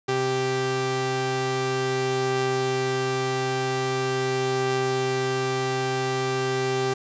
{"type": "tone pair together", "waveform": "sawtooth", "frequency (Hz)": [130.81, 392], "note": ["C3", "G4"], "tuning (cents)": [0, 0], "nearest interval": "octave + perfect fifth", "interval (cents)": 1900, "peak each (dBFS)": [-25, -20], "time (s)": [0.08, 6.94], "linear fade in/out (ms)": 10, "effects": ["resampled to 16000 Hz", "8-bit"]}